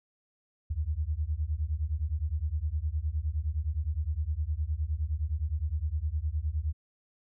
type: beating tone pair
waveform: sine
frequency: 71.9 / 81.6 Hz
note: D2 / E2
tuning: -36 / -17 cents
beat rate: 9.7 Hz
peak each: -31 dBFS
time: 0.7-6.73 s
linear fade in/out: 10 ms
effects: none